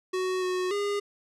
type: tone with pitch steps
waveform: square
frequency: 371.1 / 366.8 / 407.2 Hz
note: F#4 / F#4 / G#4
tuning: +5 / -15 / -34 cents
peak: -27 dBFS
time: 0.13-1 s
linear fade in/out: 10 ms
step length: 290 ms
effects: low-pass 8000 Hz 12 dB/octave